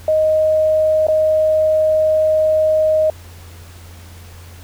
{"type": "tone with dropouts", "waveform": "sine", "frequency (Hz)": 624, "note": "D#5", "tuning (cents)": 5, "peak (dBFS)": -11, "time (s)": [0.08, 3.1], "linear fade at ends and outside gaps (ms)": 2, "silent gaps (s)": [1.069, 1.084], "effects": ["added 86 Hz sine -36 dBFS peak until 4.63 s", "pink hiss -43 dBFS RMS until 4.63 s"]}